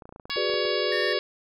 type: clicks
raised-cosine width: 1 ms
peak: -29 dBFS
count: 12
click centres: 0.022 / 0.055 / 0.092 / 0.125 / 0.161 / 0.198 / 0.255 / 0.296 / 0.36 / 0.498 / 0.541 / 0.653 s
type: harmonic tone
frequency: 561 Hz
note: C#5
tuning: 21 cents sharp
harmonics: 2 / 3 / 4 / 5 / 6 / 7 / 8 / 9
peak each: -36 / -36 / -36 / -36 / -36 / -36 / -36 / -36 dBFS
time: 0.3-1.19 s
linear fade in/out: 0 ms
type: chord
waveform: sine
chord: G# half-diminished seventh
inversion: third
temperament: equal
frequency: 370 / 415.3 / 493.9 / 587.3 Hz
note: F#4 / G#4 / B4 / D5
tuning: 0 / 0 / 0 / 0 cents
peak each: -30 dBFS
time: 0.36-1.19 s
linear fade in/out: 10 ms
type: tone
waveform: triangle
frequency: 1814 Hz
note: A#6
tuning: 48 cents flat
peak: -27 dBFS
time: 0.92-1.13 s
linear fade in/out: 2 ms
effects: none